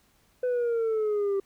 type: exponential sweep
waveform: sine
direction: down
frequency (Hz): 504 to 389.7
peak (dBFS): -21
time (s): 0.43-1.4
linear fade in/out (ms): 5
effects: tanh soft clip ceiling -23 dBFS + pink hiss -65 dBFS RMS until 1.45 s